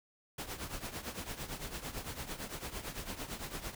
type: noise with tremolo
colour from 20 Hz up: pink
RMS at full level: -39 dBFS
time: 0.38-3.75 s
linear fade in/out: 5 ms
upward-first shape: triangle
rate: 8.9 Hz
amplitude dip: 80%
effects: none